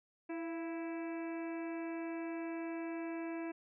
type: harmonic tone with a mistuned harmonic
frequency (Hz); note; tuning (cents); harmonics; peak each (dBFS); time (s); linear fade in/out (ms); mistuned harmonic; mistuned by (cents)
329.6; E4; 0; 1 / 2 / 3 / 4 / 5 / 6 / 7 / 8; -39 / -47 / -52 / -59 / -54 / -59 / -55 / -57; 0.29-3.52; 10; 2; +42
effects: none